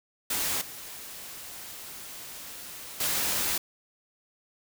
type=noise with level steps; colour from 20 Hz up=white; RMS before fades=-29 / -42 / -28 dBFS; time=0.3-3.58 s; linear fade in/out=5 ms; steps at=0.61 / 3 s; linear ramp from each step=5 ms; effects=none